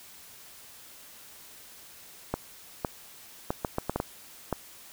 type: clicks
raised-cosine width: 1 ms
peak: -13 dBFS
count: 9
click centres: 2.34 / 2.848 / 3.505 / 3.648 / 3.784 / 3.896 / 3.96 / 4.001 / 4.527 s
effects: white hiss -50 dBFS RMS until 4.92 s